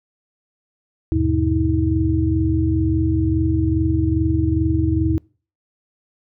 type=tone cluster; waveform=sine; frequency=78 / 100.3 / 122.9 / 319.3 Hz; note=D#2 / G2 / B2 / D#4; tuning=+5 / +40 / -8 / +45 cents; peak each=-20 / -23 / -24 / -19 dBFS; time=1.12-5.18 s; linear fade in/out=0 ms; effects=noise-tail reverb RT60 0.4 s tail -25 dB re dry